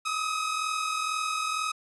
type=tone pair together; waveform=sawtooth; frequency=1234.9 / 1277 Hz; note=D#6 / D#6; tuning=-13 / +45 cents; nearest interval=minor second; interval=58 cents; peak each=-30 / -25 dBFS; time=0.05-1.72 s; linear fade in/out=10 ms; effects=resampled to 24000 Hz